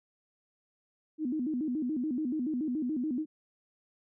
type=tone with vibrato; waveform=sine; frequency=277.2 Hz; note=C#4; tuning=in tune; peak=-29 dBFS; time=1.18-3.26 s; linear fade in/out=50 ms; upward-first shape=square; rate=7 Hz; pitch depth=200 cents each way; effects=none